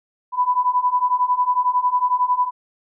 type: beating tone pair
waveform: sine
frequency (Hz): 987.8 / 998.8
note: B5 / B5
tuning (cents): 0 / +19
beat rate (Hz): 11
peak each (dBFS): -20 / -18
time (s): 0.32-2.51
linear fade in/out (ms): 50
effects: none